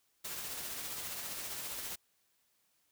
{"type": "noise with tremolo", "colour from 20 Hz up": "white", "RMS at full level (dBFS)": -40, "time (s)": [0.24, 1.96], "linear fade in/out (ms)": 10, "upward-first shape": "triangle", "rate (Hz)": 15, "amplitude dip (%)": 35, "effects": ["white hiss -75 dBFS RMS until 2.91 s"]}